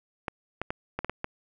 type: clicks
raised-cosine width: 0.5 ms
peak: -15 dBFS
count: 7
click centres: 0.282 / 0.616 / 0.705 / 0.99 / 1.046 / 1.096 / 1.244 s
effects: none